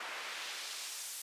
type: noise with band-pass filter sweep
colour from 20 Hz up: pink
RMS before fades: -43 dBFS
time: 0-1.22 s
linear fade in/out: 5 ms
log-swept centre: 1500 to 9900 Hz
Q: 0.84
effects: high-pass 400 Hz 12 dB/octave + resampled to 32000 Hz